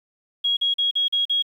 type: tone bursts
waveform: sine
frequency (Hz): 3300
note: G#7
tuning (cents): -12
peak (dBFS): -18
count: 6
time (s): 0.44-1.425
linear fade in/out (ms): 10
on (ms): 130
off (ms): 41
effects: 9-bit